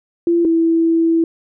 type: tone pair in turn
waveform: sine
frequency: 340.7 / 329.7 Hz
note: F4 / E4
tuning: -43 / 0 cents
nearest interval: minor second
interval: 57 cents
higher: first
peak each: -11 dBFS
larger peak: neither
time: 0.27-0.45 / 0.45-1.24 s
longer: second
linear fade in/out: 2 ms
effects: none